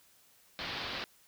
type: low-pass noise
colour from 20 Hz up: white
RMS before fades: -39 dBFS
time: 0.59-1.04 s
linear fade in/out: 0 ms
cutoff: 4600 Hz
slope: 48 dB/octave
effects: white hiss -64 dBFS RMS until 1.27 s

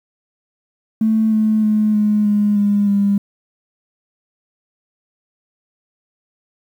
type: tone with pitch steps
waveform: triangle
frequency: 220 / 216.7 / 213.5 / 210.3 / 207.2 / 204.1 / 201 Hz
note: A3 / A3 / G#3 / G#3 / G#3 / G#3 / G3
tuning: 0 / -26 / +48 / +22 / -4 / -30 / +44 cents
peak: -8 dBFS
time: 1.01-3.18 s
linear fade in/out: 5 ms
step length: 310 ms
effects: tanh soft clip ceiling -10 dBFS + 8-bit

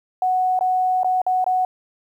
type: tone with dropouts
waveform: sine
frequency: 740 Hz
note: F#5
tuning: in tune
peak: -16 dBFS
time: 0.22-1.65 s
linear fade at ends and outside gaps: 2 ms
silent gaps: 0.591-0.609 / 1.033-1.045 / 1.217-1.265 / 1.443-1.464 s
effects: 9-bit

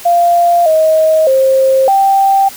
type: tone with pitch steps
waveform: sine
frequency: 693 / 632 / 531 / 783 Hz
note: F5 / D#5 / C5 / G5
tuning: -14 / +27 / +25 / -2 cents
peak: -6 dBFS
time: 0.05-2.49 s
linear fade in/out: 10 ms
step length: 610 ms
effects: white hiss -31 dBFS RMS until 2.56 s

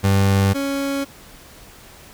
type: tone pair in turn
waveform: 30% pulse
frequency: 98 / 277.2 Hz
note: G2 / C#4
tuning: 0 / 0 cents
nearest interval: octave + tritone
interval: 1800 cents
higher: second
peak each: -11 / -18 dBFS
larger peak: first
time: 0.03-0.54 / 0.54-1.05 s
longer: neither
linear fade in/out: 20 ms
effects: pink hiss -44 dBFS RMS until 2.13 s

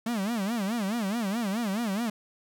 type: tone with vibrato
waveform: 45% pulse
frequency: 214.1 Hz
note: A3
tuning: 47 cents flat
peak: -27 dBFS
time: 0.06-2.1 s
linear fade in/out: 5 ms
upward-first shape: sine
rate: 4.7 Hz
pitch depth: 210 cents each way
effects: none

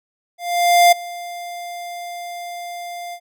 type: tone with ADSR envelope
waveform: square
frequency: 699 Hz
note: F5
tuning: 1 cent sharp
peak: -8 dBFS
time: 0.38-3.2 s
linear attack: 540 ms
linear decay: 10 ms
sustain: -21 dB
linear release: 68 ms
effects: none

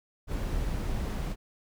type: noise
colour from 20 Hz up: brown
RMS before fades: -31 dBFS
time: 0.27-1.36 s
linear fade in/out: 50 ms
effects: none

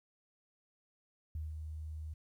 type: tone with ADSR envelope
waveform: sine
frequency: 77.78 Hz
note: D#2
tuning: in tune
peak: -36 dBFS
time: 1.35-2.14 s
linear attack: 3 ms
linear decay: 170 ms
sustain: -4 dB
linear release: 9 ms
effects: 12-bit

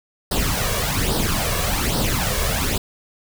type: noise with flanger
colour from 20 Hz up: pink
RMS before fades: -21 dBFS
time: 0.31-2.78 s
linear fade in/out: 5 ms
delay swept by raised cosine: 0.21 to 1.81 ms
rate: 1.2 Hz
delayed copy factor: +0.65
effects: none

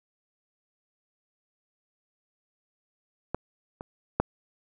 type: clicks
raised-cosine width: 1 ms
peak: -14 / -23 / -7 dBFS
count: 3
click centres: 3.346 / 3.809 / 4.2 s
effects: none

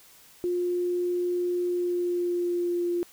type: tone with pitch glide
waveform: sine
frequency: 354.6 to 348.5 Hz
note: F4 to F4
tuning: +26 to -4 cents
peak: -24 dBFS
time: 0.44-3.03 s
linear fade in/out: 0 ms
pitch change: -30 cents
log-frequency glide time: 1.63-2.88 s
effects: white hiss -54 dBFS RMS until 3.12 s

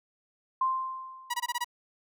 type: tone with exponential decay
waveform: sine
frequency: 1046.5 Hz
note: C6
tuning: in tune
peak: -22 dBFS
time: 0.61-1.63 s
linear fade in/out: 5 ms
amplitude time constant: 220 ms
type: tone bursts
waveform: sawtooth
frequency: 968 Hz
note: B5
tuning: 35 cents flat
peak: -24 dBFS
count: 6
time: 1.3-1.645 s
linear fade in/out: 10 ms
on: 40 ms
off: 21 ms
effects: none

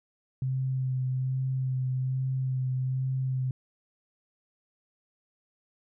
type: tone with vibrato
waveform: sine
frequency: 130.2 Hz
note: C3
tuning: 8 cents flat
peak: -26 dBFS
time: 0.42-3.51 s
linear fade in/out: 2 ms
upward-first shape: sine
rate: 1.2 Hz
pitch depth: 17 cents each way
effects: none

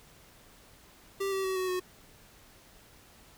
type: tone with pitch steps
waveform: square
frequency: 392 / 385.3 / 378.6 / 372.1 / 365.7 Hz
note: G4 / G4 / F#4 / F#4 / F#4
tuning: 0 / -30 / +40 / +10 / -20 cents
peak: -30 dBFS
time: 1.2-1.8 s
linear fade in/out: 10 ms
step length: 120 ms
effects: pink hiss -57 dBFS RMS until 3.37 s

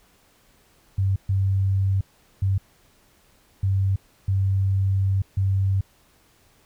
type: tone bursts at uneven times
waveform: sine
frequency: 96.8 Hz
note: G2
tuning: 21 cents flat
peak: -18 dBFS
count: 6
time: 0.98-1.16 / 1.29-2.01 / 2.42-2.58 / 3.63-3.96 / 4.28-5.22 / 5.37-5.81 s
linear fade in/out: 5 ms
effects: pink hiss -59 dBFS RMS until 6.65 s

